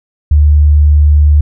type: tone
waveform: sine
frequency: 74.2 Hz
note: D2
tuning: 18 cents sharp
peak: -3 dBFS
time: 0.31-1.41 s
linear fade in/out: 5 ms
effects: none